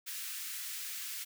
white high-pass noise, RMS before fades -41 dBFS, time 0.06-1.25 s, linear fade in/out 20 ms, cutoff 1500 Hz, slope 24 dB/octave, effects none

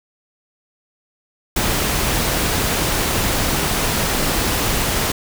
pink noise, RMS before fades -19 dBFS, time 1.56-5.12 s, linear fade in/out 5 ms, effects none

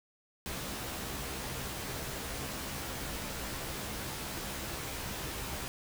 pink noise with comb filter, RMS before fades -39 dBFS, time 0.46-5.68 s, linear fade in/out 0 ms, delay 15 ms, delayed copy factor +0.6, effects none

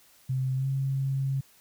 sine tone with pitch glide, 130.81 to 135.34 Hz, C3 to C#3, 0 to -41 cents, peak -25 dBFS, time 0.29-1.41 s, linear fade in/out 10 ms, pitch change +59 cents, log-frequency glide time 0.56-0.66 s, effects white hiss -59 dBFS RMS until 1.6 s

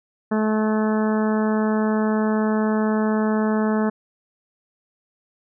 harmonic tone, 216.1 Hz, A3, 31 cents flat, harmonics 1 / 2 / 3 / 4 / 5 / 6 / 7 / 8, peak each -19 / -25 / -29 / -31 / -33 / -35 / -36 / -37 dBFS, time 0.31-3.9 s, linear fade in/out 10 ms, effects none

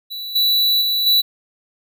square tone with level steps, 3950 Hz, B7, in tune, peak -27 / -14 / -17 / -12 dBFS, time 0.1-1.22 s, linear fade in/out 20 ms, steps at 0.35 / 0.81 / 1.06 s, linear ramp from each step 10 ms, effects none

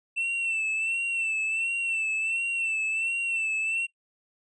triangle tone with vibrato, 2679 Hz, E7, 27 cents sharp, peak -24 dBFS, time 0.16-3.87 s, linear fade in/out 20 ms, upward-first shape sine, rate 1.4 Hz, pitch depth 48 cents each way, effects noise-tail reverb RT60 0.1 s tail -20 dB re dry + resampled to 22050 Hz

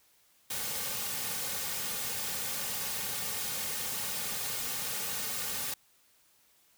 white noise with comb filter, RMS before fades -35 dBFS, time 0.5-5.74 s, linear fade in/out 5 ms, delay 3 ms, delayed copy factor -0.7, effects white hiss -66 dBFS RMS until 6.77 s

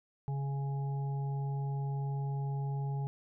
harmonic tone, 138.59 Hz, C#3, in tune, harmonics 1 / 3 / 5 / 6, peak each -32 / -48 / -56 / -46 dBFS, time 0.28-3.07 s, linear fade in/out 0 ms, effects none

